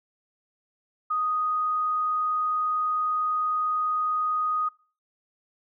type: tone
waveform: sine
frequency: 1244.5 Hz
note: D#6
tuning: in tune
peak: -23 dBFS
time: 1.1-4.69 s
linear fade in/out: 10 ms
effects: noise-tail reverb RT60 0.4 s tail -24 dB re dry